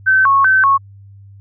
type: tone with vibrato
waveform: sine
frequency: 1300 Hz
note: E6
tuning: 24 cents flat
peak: -8 dBFS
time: 0.06-0.78 s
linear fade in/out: 20 ms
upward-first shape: square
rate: 2.6 Hz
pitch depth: 290 cents each way
effects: added 99 Hz sine -37 dBFS peak until 1.4 s